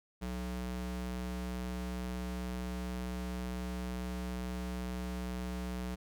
square ring-modulated tone, 123.47 Hz, B2, in tune, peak -34 dBFS, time 0.21-5.96 s, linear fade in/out 20 ms, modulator 61.2 Hz, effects none

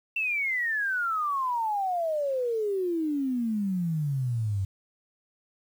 sine exponential sweep, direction down, 2707 to 94 Hz, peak -25 dBFS, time 0.16-4.65 s, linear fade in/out 5 ms, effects 9-bit

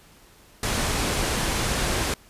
pink low-pass noise, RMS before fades -25 dBFS, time 0.63-2.14 s, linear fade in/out 2 ms, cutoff 11000 Hz, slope 24 dB/octave, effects pink hiss -53 dBFS RMS until 2.29 s + resampled to 32000 Hz

